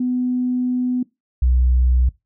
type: tone pair in turn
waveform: sine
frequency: 250 / 62.54 Hz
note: B3 / B1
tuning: +21 / +22 cents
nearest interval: 2 octaves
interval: 2399 cents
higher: first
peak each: -17 / -11 dBFS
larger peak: second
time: 0-1.03 / 1.42-2.09 s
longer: first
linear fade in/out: 5 ms
effects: noise-tail reverb RT60 0.2 s tail -21 dB re dry + tanh soft clip ceiling -9 dBFS